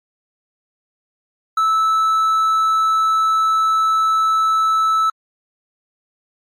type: tone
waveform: triangle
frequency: 1310 Hz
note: E6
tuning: 11 cents flat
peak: -11 dBFS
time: 1.57-5.1 s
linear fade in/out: 5 ms
effects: MP3 64 kbps